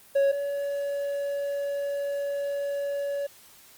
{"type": "tone pair in turn", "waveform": "triangle", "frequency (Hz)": [554.4, 566], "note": ["C#5", "C#5"], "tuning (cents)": [0, 36], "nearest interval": "unison", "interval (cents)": 36, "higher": "second", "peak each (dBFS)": [-17, -25], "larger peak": "first", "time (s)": [[0.15, 0.32], [0.32, 3.27]], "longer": "second", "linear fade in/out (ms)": 10, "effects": ["white hiss -53 dBFS RMS until 3.77 s", "Opus 24 kbps"]}